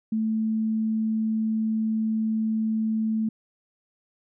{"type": "tone", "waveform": "sine", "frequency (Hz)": 220, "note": "A3", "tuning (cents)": 0, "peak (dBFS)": -22, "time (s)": [0.12, 3.29], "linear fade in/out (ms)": 5, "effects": []}